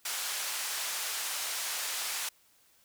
white band-pass noise, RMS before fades -35 dBFS, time 0.05-2.29 s, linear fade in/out 5 ms, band 770 to 10000 Hz, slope 12 dB/octave, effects white hiss -65 dBFS RMS until 2.84 s

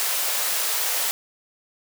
white high-pass noise, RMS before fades -24 dBFS, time 0-1.11 s, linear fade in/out 0 ms, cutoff 470 Hz, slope 24 dB/octave, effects none

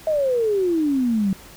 sine exponential sweep, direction down, 644 to 187.5 Hz, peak -17 dBFS, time 0.07-1.33 s, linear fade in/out 2 ms, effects pink hiss -44 dBFS RMS until 1.56 s

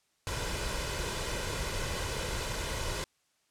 pink noise with comb filter, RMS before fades -34 dBFS, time 0.27-3.04 s, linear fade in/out 0 ms, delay 2 ms, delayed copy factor +0.55, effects white hiss -73 dBFS RMS until 3.5 s + low-pass 9000 Hz 12 dB/octave

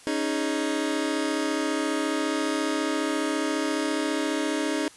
sawtooth chord, C# suspended second, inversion none, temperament just, 277.2 / 311.8 / 415.8 Hz, C#4 / D#4 / G#4, 0 / +4 / +2 cents, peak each -25 / -23 / -28 dBFS, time 0.07-4.88 s, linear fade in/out 0 ms, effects white hiss -50 dBFS RMS until 4.96 s + resampled to 24000 Hz

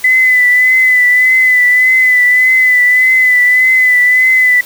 sine tone with vibrato, 2009 Hz, B6, 29 cents sharp, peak -5 dBFS, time 0.04-4.61 s, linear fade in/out 5 ms, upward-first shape triangle, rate 1.7 Hz, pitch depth 35 cents each way, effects white hiss -32 dBFS RMS until 4.65 s

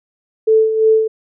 sine tone with tremolo, 440 Hz, A4, in tune, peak -7 dBFS, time 0.47-1.08 s, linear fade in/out 10 ms, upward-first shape sine, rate 2.9 Hz, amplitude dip 60%, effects none

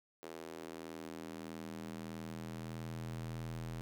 square tone with high-pass filter sweep, 40.8 Hz, E1, 17 cents flat, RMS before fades -45 dBFS, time 0.23-3.81 s, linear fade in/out 0 ms, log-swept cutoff 400 to 92 Hz, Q 1.8, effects none

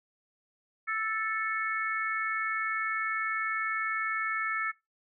harmonic tone, 440 Hz, A4, in tune, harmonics 3 / 4 / 5, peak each -32 / -33 / -34 dBFS, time 0.87-4.72 s, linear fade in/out 20 ms, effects noise-tail reverb RT60 0.2 s tail -21 dB re dry

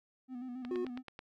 triangle tone with vibrato, 250.7 Hz, B3, 26 cents sharp, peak -38 dBFS, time 0.28-1.03 s, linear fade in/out 50 ms, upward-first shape square, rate 7.3 Hz, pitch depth 47 cents each way
click train, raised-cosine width 0.3 ms, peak -29 dBFS, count 6, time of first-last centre 0.65-1.191 s, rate 9.24 Hz
triangle tone, 362.3 Hz, F#4, 36 cents flat, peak -31 dBFS, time 0.71-0.85 s, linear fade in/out 2 ms
effects none

